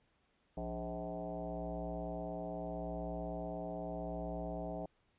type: tone with frequency modulation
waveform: sine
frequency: 406.4 Hz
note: G#4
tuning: 38 cents flat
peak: -38 dBFS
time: 0.57-4.86 s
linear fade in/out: 5 ms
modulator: 116 Hz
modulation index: 3
effects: pink hiss -75 dBFS RMS until 5.18 s + resampled to 8000 Hz